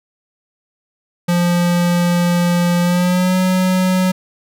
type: tone with pitch glide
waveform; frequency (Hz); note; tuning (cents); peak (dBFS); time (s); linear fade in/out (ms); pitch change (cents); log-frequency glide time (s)
square; 174.61 to 184.99; F3 to F#3; 0 to 0; -13; 1.28-4.12; 10; +100; 2.81-3.36
effects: none